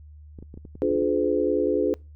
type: clicks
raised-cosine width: 3 ms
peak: -28 dBFS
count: 10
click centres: 0.388 / 0.426 / 0.541 / 0.575 / 0.652 / 0.754 / 0.852 / 0.913 / 0.958 / 1.022 s
type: chord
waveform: sine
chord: D diminished seventh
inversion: none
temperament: just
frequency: 293.7 / 352.4 / 422.9 / 507.5 Hz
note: D4 / F4 / Ab4 / Cb5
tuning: 0 / +16 / +31 / +47 cents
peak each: -26 / -26 / -24 / -26 dBFS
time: 0.82-1.94 s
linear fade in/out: 0 ms
effects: noise-tail reverb RT60 0.3 s tail -26 dB re dry + added 75 Hz sine -43 dBFS peak until 2.15 s